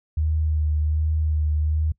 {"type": "tone with vibrato", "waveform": "sine", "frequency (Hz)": 77, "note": "D#2", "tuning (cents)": -17, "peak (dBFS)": -19, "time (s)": [0.17, 1.92], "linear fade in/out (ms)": 5, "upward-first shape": "sine", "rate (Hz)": 1.3, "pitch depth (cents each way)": 24, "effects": ["noise-tail reverb RT60 0.1 s tail -22 dB re dry"]}